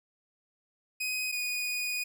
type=tone pair in turn; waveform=sawtooth; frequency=2508 / 2471 Hz; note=D#7 / D#7; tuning=+13 / -13 cents; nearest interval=unison; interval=26 cents; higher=first; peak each=-27 dBFS; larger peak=neither; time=1-1.32 / 1.32-2.04 s; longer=second; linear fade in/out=10 ms; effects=none